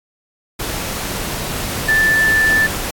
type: tone in noise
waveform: sine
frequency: 1760 Hz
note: A6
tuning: in tune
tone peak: -11 dBFS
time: 1.88-2.67 s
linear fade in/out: 10 ms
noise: pink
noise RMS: -23 dBFS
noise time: 0.59-2.91 s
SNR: +9 dB
effects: AAC 64 kbps

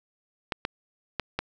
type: clicks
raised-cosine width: 0.3 ms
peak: -11 dBFS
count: 4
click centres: 0.522 / 0.651 / 1.197 / 1.39 s
effects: none

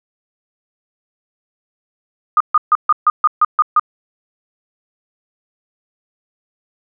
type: tone bursts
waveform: sine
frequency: 1225 Hz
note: D#6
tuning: 27 cents flat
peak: -7 dBFS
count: 9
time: 2.37-3.796 s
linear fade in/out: 2 ms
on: 34 ms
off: 140 ms
effects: none

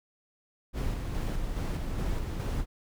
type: noise with tremolo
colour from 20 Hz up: brown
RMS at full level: -30 dBFS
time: 0.73-2.66 s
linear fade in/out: 50 ms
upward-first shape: square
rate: 2.4 Hz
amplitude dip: 30%
effects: none

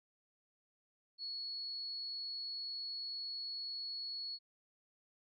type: tone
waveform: sine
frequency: 4371 Hz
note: C#8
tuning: 25 cents flat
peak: -40 dBFS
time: 1.18-4.39 s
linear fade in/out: 50 ms
effects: none

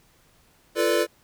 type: chord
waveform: square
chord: B half-diminished seventh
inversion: second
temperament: equal with one note detuned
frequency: 342.8 / 440 / 493.9 / 587.3 Hz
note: F4 / A4 / B4 / D5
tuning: -32 / 0 / 0 / 0 cents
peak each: -26 dBFS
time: 0.75-1.07 s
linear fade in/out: 50 ms
effects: pink hiss -60 dBFS RMS until 1.23 s

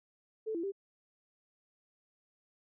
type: tone with pitch steps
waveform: sine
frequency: 438.7 / 335.9 / 394.3 Hz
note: A4 / E4 / G4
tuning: -5 / +33 / +10 cents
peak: -33 dBFS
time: 0.46-0.721 s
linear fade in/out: 20 ms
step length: 87 ms
effects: none

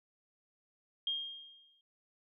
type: tone with exponential decay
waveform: sine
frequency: 3224 Hz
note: G7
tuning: 48 cents sharp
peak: -30 dBFS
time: 1.07-1.81 s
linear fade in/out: 2 ms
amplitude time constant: 160 ms
effects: none

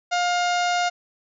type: harmonic tone with a mistuned harmonic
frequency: 708 Hz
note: F5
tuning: 23 cents sharp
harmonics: 1 / 2 / 3 / 4 / 5 / 6 / 7 / 8 / 9 / 10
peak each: -21 / -27 / -31 / -33 / -35 / -37 / -38 / -39 / -40 / -41 dBFS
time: 0.11-0.9 s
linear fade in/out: 20 ms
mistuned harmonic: 5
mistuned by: +56 cents
effects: none

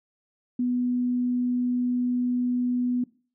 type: tone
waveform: sine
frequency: 246.9 Hz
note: B3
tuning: in tune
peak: -22 dBFS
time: 0.59-3.04 s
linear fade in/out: 5 ms
effects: noise-tail reverb RT60 0.4 s tail -21 dB re dry

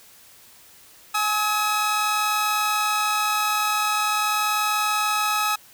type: tone pair together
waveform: sawtooth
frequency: 839.2 / 1279 Hz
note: G#5 / D#6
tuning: +18 / +47 cents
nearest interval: perfect fifth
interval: 729 cents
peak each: -22 / -18 dBFS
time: 1.14-5.56 s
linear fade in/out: 10 ms
effects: white hiss -50 dBFS RMS until 5.73 s

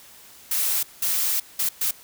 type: noise bursts at uneven times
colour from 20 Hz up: blue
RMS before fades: -23 dBFS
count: 4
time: 0.51-0.83 / 1.02-1.4 / 1.59-1.69 / 1.81-1.91 s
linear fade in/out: 5 ms
effects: white hiss -48 dBFS RMS until 2.03 s

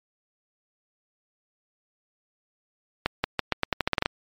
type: accelerating click train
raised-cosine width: 0.3 ms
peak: -6 dBFS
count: 12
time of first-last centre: 3.06-4.059 s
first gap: 180 ms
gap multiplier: 0.85
effects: MP3 96 kbps

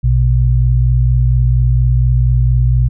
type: tone pair together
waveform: sine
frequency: 59.2 / 123.47 Hz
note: A#1 / B2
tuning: +27 / 0 cents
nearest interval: octave + minor second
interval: 1273 cents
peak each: -11 dBFS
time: 0.03-2.89 s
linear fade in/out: 20 ms
effects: none

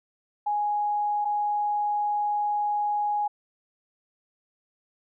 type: tone pair in turn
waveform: sine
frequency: 830.6 / 830.6 Hz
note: G#5 / G#5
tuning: 0 / 0 cents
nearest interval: unison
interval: 0 cents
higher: neither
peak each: -23 dBFS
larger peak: neither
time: 0.46-1.25 / 1.25-3.28 s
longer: second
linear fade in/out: 10 ms
effects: none

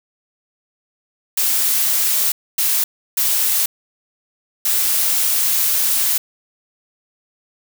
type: noise bursts at uneven times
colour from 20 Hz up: blue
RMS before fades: -17 dBFS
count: 4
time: 1.37-2.32 / 2.58-2.84 / 3.17-3.66 / 4.65-6.18 s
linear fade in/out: 5 ms
effects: none

